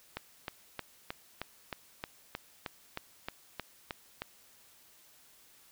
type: click train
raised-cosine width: 0.3 ms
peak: -20 dBFS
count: 14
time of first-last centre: 0.17-4.22 s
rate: 3.21 Hz
effects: white hiss -61 dBFS RMS until 5.71 s